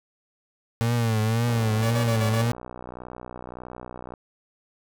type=tone with vibrato; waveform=35% pulse; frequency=113.7 Hz; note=A#2; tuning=43 cents flat; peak=-19 dBFS; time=0.81-2.52 s; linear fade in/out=0 ms; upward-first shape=triangle; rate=1.9 Hz; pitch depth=100 cents each way
type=click train; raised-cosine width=1 ms; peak=-23 dBFS; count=165; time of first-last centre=1.48-4.138 s; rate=61.7 Hz
type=tone bursts; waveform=sawtooth; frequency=572 Hz; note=D5; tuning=46 cents flat; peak=-24 dBFS; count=5; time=1.82-2.422 s; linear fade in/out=10 ms; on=94 ms; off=33 ms
effects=none